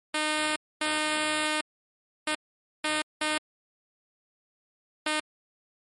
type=tone bursts at uneven times; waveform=5% pulse; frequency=306.2 Hz; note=D#4; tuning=28 cents flat; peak=-14 dBFS; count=6; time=0.14-0.56 / 0.81-1.61 / 2.27-2.35 / 2.84-3.02 / 3.21-3.38 / 5.06-5.2 s; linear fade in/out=5 ms; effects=MP3 48 kbps